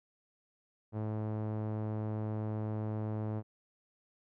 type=tone with low-pass filter; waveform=sawtooth; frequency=107.7 Hz; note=A2; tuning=37 cents flat; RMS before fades=-36 dBFS; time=0.92-3.43 s; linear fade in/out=50 ms; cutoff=800 Hz; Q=0.81; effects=none